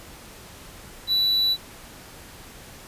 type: tone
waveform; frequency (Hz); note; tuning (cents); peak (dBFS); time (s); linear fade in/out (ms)
triangle; 3951; B7; 0; -17; 1.07-1.57; 50
effects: pink hiss -44 dBFS RMS until 2.87 s + resampled to 32000 Hz